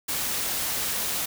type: noise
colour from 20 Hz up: white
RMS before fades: -28 dBFS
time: 0.08-1.26 s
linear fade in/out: 10 ms
effects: none

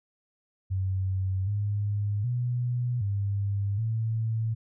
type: tone with pitch steps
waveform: sine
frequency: 94.8 / 102.8 / 122.4 / 100.3 / 112.1 Hz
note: F#2 / G#2 / B2 / G2 / A2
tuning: +43 / -17 / -15 / +40 / +33 cents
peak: -25 dBFS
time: 0.7-4.55 s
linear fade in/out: 20 ms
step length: 770 ms
effects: none

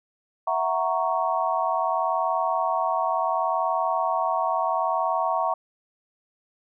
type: chord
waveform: sine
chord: F# dominant seventh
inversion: third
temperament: equal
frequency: 659.3 / 740 / 932.3 / 1108.7 Hz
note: E5 / F#5 / A#5 / C#6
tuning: 0 / 0 / 0 / 0 cents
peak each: -27 dBFS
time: 0.47-5.54 s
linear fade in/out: 5 ms
effects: none

